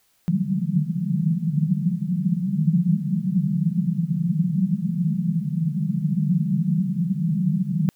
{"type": "band-pass noise", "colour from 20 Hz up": "pink", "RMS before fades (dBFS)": -22, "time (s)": [0.28, 7.89], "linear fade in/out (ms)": 0, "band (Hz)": [150, 200], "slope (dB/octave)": 96, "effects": ["white hiss -64 dBFS RMS until 7.95 s"]}